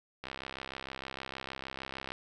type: click train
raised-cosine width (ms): 0.3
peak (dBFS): -23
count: 126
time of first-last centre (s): 0.24-2.12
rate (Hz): 66.5
effects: none